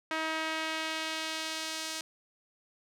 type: tone with band-pass filter sweep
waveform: sawtooth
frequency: 318.1 Hz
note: D#4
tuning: 38 cents sharp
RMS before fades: -35 dBFS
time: 0.11-2.01 s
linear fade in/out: 2 ms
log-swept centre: 1800 to 5700 Hz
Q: 0.93
effects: none